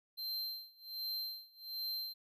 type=tone with tremolo; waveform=square; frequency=4133 Hz; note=C8; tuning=22 cents flat; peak=-37 dBFS; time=0.17-2.14 s; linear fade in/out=20 ms; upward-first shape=sine; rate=1.3 Hz; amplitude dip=95%; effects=none